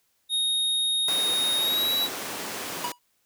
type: tone with pitch glide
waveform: square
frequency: 3729 to 3903 Hz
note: A#7 to B7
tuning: 0 to -21 cents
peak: -23 dBFS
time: 0.29-2.09 s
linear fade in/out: 50 ms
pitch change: +79 cents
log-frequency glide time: 1.57-1.96 s
type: high-pass noise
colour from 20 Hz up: pink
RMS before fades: -34 dBFS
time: 1.08-2.92 s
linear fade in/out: 2 ms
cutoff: 280 Hz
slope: 12 dB/octave
type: tone with exponential decay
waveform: square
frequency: 972 Hz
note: B5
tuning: 28 cents flat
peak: -25 dBFS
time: 2.84-2.99 s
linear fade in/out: 5 ms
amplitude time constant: 31 ms
effects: white hiss -70 dBFS RMS until 3.25 s